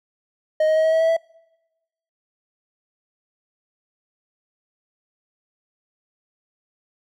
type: tone with pitch steps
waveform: triangle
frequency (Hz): 622.3 / 628.1 / 633.9 / 639.8 / 645.7 / 651.7 / 657.8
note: D#5 / D#5 / D#5 / D#5 / E5 / E5 / E5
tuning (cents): 0 / +16 / +32 / +48 / -36 / -20 / -4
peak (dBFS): -13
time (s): 0.6-1.167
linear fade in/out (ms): 5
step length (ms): 81
effects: noise-tail reverb RT60 1.0 s tail -26 dB re dry